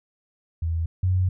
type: tone pair in turn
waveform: sine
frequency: 82.4 / 92.18 Hz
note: E2 / F#2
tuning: 0 / -6 cents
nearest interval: major second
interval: 194 cents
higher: second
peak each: -22 / -18 dBFS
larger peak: second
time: 0.62-0.86 / 1.03-1.29 s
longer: second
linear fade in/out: 5 ms
effects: none